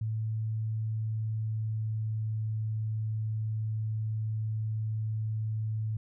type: tone with pitch glide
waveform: sine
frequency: 110 to 109.24 Hz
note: A2 to A2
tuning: 0 to -12 cents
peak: -29 dBFS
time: 0.01-5.97 s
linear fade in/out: 5 ms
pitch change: -12 cents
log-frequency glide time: 0.81-2.39 s
effects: none